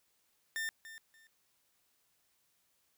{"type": "tone with echo", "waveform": "40% pulse", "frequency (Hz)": 1800, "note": "A6", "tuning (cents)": 39, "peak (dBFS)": -34, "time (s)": [0.56, 0.69], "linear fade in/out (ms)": 0, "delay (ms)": 290, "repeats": 2, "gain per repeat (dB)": -13, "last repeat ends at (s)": 1.27, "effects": ["white hiss -75 dBFS RMS until 2.97 s"]}